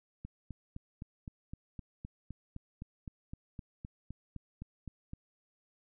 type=click train; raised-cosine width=5 ms; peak=-30 dBFS; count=20; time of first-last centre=0.25-5.134 s; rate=3.89 Hz; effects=none